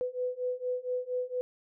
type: beating tone pair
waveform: sine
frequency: 497.8 / 502.1 Hz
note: B4 / B4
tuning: +14 / +29 cents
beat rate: 4.3 Hz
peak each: -34 / -33 dBFS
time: 0.01-1.41 s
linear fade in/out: 0 ms
effects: none